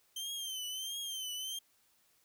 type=tone with vibrato; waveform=sawtooth; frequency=3119 Hz; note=G7; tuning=9 cents flat; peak=-35 dBFS; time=0.16-1.59 s; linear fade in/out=5 ms; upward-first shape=triangle; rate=1.5 Hz; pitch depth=96 cents each way; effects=white hiss -71 dBFS RMS until 2.24 s